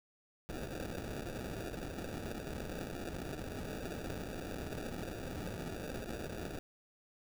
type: noise with sample-and-hold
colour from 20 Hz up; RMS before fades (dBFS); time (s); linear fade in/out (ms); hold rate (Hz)
blue; -42; 0.49-6.59; 0; 1050
effects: none